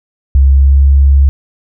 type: tone with pitch glide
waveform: sine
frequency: 67.8 to 69.06 Hz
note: C#2 to C#2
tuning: -38 to -6 cents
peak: -3 dBFS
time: 0.35-1.29 s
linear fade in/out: 0 ms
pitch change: +32 cents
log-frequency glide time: 0.46-0.82 s
effects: none